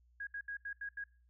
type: tone bursts at uneven times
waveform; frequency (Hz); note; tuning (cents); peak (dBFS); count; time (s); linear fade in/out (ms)
sine; 1645; G#6; -17; -39; 6; 0.2-0.27 / 0.34-0.41 / 0.48-0.57 / 0.65-0.73 / 0.81-0.89 / 0.97-1.04; 5
effects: noise-tail reverb RT60 0.4 s tail -22 dB re dry + added 60 Hz sine -65 dBFS peak until 1.29 s